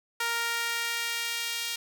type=tone with high-pass filter sweep; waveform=sawtooth; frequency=466.2 Hz; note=A#4; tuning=in tune; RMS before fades=-31 dBFS; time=0.2-1.76 s; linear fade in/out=5 ms; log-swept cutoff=1300 to 3000 Hz; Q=1.2; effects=none